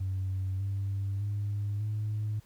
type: tone with pitch steps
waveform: sine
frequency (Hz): 94.9 / 98.59 / 102.42 / 106.4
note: F#2 / G2 / G#2 / G#2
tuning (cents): +44 / +10 / -24 / +42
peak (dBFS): -28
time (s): 0-2.4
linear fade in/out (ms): 10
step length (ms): 600
effects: tanh soft clip ceiling -26 dBFS + pink hiss -63 dBFS RMS until 2.45 s